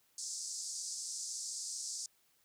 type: band-pass noise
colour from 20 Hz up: white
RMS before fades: -42 dBFS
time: 0.18-2.06 s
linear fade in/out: 2 ms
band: 4800 to 8500 Hz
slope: 48 dB/octave
effects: white hiss -72 dBFS RMS until 2.44 s